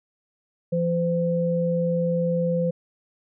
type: tone pair together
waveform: sine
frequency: 170.69 / 512 Hz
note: F3 / C5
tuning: -39 / -38 cents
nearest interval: octave + perfect fifth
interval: 1901 cents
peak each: -23 dBFS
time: 0.72-2.71 s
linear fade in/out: 10 ms
effects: none

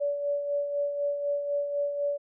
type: tone with tremolo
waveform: sine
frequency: 574 Hz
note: D5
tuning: 40 cents flat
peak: -24 dBFS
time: 0-2.18 s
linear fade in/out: 20 ms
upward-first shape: sine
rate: 4 Hz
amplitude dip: 50%
effects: none

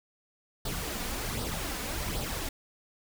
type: noise with flanger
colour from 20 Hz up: pink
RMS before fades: -34 dBFS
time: 0.65-2.49 s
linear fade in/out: 5 ms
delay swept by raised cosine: 0.21 to 4.11 ms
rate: 1.3 Hz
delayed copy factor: +0.55
effects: none

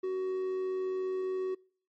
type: tone with amplitude modulation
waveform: triangle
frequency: 374.3 Hz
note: F#4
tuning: 20 cents sharp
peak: -27 dBFS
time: 0.03-1.55 s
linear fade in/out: 10 ms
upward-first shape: sine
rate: 94.6 Hz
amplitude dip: 25%
effects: noise-tail reverb RT60 0.5 s tail -26 dB re dry + MP3 32 kbps

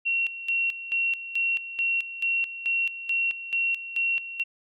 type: tone with tremolo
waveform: sine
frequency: 2733 Hz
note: F7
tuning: 38 cents flat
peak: -22 dBFS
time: 0.05-4.44 s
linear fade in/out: 20 ms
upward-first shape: square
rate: 2.3 Hz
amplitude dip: 75%
effects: none

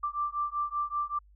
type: beating tone pair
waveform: sine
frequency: 1174.7 / 1179.9 Hz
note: D6 / D6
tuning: 0 / +8 cents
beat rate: 5.2 Hz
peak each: -32 / -32 dBFS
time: 0.03-1.19 s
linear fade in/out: 10 ms
effects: added 50 Hz sine -55 dBFS peak until 1.35 s

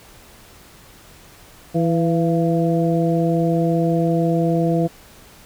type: harmonic tone with a mistuned harmonic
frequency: 165.7 Hz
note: E3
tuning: 9 cents sharp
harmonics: 1 / 2 / 3 / 4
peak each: -18 / -21 / -23 / -24 dBFS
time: 1.74-4.88 s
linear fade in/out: 20 ms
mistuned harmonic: 4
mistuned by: +42 cents
effects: pink hiss -46 dBFS RMS until 5.45 s

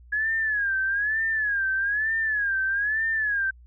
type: tone with vibrato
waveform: sine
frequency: 1671 Hz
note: G#6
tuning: 10 cents sharp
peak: -22 dBFS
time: 0.12-3.51 s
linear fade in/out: 10 ms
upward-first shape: sine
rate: 1.1 Hz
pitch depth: 130 cents each way
effects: added 60 Hz sine -47 dBFS peak until 3.66 s

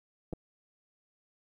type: clicks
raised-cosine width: 2 ms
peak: -25 dBFS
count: 2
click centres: 0.328 / 0.334 s
effects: 11-bit

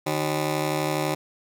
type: ring-modulated tone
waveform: 15% pulse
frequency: 230.3 Hz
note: A#3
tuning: 21 cents flat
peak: -14 dBFS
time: 0.06-1.15 s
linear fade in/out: 10 ms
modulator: 79.1 Hz
effects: none

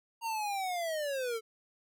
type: linear sweep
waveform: square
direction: down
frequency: 932.3 to 435.6 Hz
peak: -33 dBFS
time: 0.21-1.41 s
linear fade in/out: 50 ms
effects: none

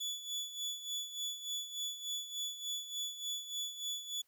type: tone with tremolo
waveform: 30% pulse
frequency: 3437 Hz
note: A7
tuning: 41 cents flat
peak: -33 dBFS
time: 0-4.22 s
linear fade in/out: 10 ms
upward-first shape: sine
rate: 3.4 Hz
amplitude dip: 70%
effects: white hiss -75 dBFS RMS until 4.27 s

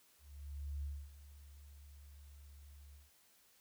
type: tone with ADSR envelope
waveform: sine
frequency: 71.4 Hz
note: D2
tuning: 48 cents flat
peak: -38 dBFS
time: 0.18-3.11 s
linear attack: 650 ms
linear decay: 260 ms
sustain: -16 dB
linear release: 170 ms
effects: white hiss -69 dBFS RMS until 3.6 s

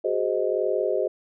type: chord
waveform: sine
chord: Ab dominant seventh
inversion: third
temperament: just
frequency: 373.8 / 415.3 / 519.1 / 623 Hz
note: Gb4 / Ab4 / C5 / Eb5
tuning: +18 / 0 / -14 / +2 cents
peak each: -27 dBFS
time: 0.04-1.08 s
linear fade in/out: 10 ms
effects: none

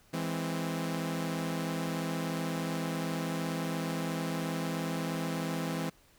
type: chord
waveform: sawtooth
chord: E augmented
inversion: none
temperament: equal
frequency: 164.81 / 207.7 / 261.6 Hz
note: E3 / G#3 / B#3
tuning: 0 / 0 / 0 cents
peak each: -30 / -36 / -33 dBFS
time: 0.13-5.9 s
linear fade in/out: 10 ms
effects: pink hiss -63 dBFS RMS until 6.18 s

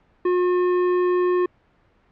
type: tone with tanh clipping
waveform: sine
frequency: 359.4 Hz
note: F4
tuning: 50 cents sharp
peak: -19 dBFS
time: 0.25-1.46 s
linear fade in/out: 5 ms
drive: 15 dB
effects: pink hiss -60 dBFS RMS until 2.11 s + low-pass 2000 Hz 12 dB/octave

